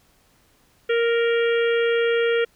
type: harmonic tone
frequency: 466.2 Hz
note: A#4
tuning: in tune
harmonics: 1 / 3 / 4 / 5 / 6 / 7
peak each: -18 / -28 / -30 / -32 / -34 / -35 dBFS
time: 0.89-2.45 s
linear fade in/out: 10 ms
effects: pink hiss -60 dBFS RMS until 2.55 s